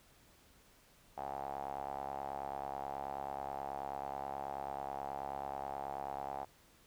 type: tone with band-pass filter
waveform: sawtooth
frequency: 69.3 Hz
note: C#2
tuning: in tune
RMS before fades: -42 dBFS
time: 1.17-6.45 s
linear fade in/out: 10 ms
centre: 780 Hz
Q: 7.1
effects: pink hiss -65 dBFS RMS until 6.86 s